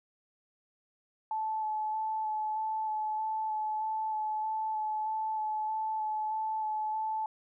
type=tone with vibrato; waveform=sine; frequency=867 Hz; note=A5; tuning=26 cents flat; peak=-30 dBFS; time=1.31-7.26 s; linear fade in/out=2 ms; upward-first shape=square; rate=1.6 Hz; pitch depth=12 cents each way; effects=none